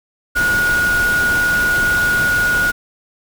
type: tone in noise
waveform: sine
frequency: 1447 Hz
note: F#6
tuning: 39 cents flat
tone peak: -13 dBFS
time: 0.35-2.72 s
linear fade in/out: 20 ms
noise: pink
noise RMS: -24 dBFS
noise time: 0.35-2.72 s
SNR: +8 dB
effects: none